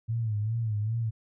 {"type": "tone with vibrato", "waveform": "sine", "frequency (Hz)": 110, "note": "A2", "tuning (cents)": 0, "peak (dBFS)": -26, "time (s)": [0.08, 1.11], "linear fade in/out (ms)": 20, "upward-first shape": "sine", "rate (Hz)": 2.5, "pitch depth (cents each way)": 98, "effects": []}